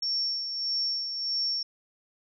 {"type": "tone with tremolo", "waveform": "sine", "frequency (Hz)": 5470, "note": "F8", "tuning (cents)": -37, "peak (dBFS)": -25, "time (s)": [0.02, 1.63], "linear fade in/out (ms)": 5, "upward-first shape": "sine", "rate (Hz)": 1.6, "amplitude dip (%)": 50, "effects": []}